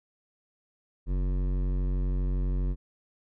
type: tone with hard clipping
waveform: sine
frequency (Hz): 46.25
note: F#1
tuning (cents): 0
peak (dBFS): -27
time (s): 1.06-2.76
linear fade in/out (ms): 50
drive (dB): 14
effects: none